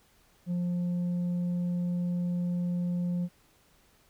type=tone with tanh clipping; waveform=sine; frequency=176.2 Hz; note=F3; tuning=16 cents sharp; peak=-28 dBFS; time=0.46-3.29 s; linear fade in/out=50 ms; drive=3 dB; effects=pink hiss -64 dBFS RMS until 4.09 s